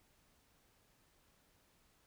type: silence
effects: pink hiss -72 dBFS RMS until 2.06 s